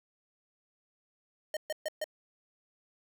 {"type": "tone bursts", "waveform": "square", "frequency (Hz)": 616, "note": "D#5", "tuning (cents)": -17, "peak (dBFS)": -32, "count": 4, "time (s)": [1.54, 2.042], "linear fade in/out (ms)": 2, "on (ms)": 28, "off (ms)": 130, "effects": []}